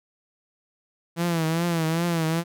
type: tone with vibrato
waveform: sawtooth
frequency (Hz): 166.1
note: E3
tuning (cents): +13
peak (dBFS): -18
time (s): 1.16-2.44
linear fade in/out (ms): 50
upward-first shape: triangle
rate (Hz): 2.5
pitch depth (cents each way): 90
effects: none